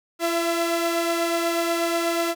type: tone pair together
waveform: sawtooth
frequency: 339 / 669.8 Hz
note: E4 / E5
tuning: +49 / +27 cents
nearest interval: octave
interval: 1178 cents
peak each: -20 / -21 dBFS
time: 0.19-2.35 s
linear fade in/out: 50 ms
effects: none